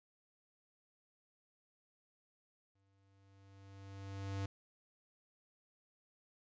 square tone with exponential growth, 98 Hz, G2, in tune, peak -37 dBFS, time 2.75-4.46 s, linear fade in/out 5 ms, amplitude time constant 370 ms, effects resampled to 16000 Hz

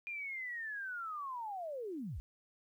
sine linear sweep, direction down, 2432 to 43.73 Hz, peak -39 dBFS, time 0.07-2.2 s, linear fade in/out 0 ms, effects 12-bit

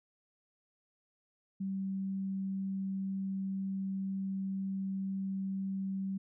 sine tone, 193 Hz, G3, 27 cents flat, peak -33 dBFS, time 1.6-6.18 s, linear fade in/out 10 ms, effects none

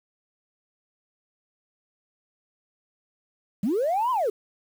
sine linear two-way sweep, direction up then down, 175.8 to 1049 to 383.7 Hz, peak -20 dBFS, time 3.63-4.3 s, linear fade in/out 5 ms, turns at 4.11 s, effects tanh soft clip ceiling -18 dBFS + 8-bit

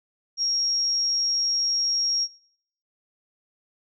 sine tone, 5588 Hz, F8, in tune, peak -21 dBFS, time 0.37-2.28 s, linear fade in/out 50 ms, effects noise-tail reverb RT60 0.7 s tail -23 dB re dry

